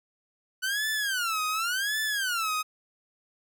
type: tone with vibrato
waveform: sawtooth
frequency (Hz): 1480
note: F#6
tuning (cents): 0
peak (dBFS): -23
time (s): 0.62-2.63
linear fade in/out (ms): 20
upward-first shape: sine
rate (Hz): 0.9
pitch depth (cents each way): 290
effects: none